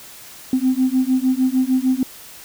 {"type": "beating tone pair", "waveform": "sine", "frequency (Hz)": [255.4, 262], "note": ["C4", "C4"], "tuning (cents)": [-42, 2], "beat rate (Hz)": 6.6, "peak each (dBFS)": -17, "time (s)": [0.53, 2.03], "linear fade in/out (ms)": 2, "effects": ["tanh soft clip ceiling -8 dBFS", "white hiss -40 dBFS RMS until 2.44 s"]}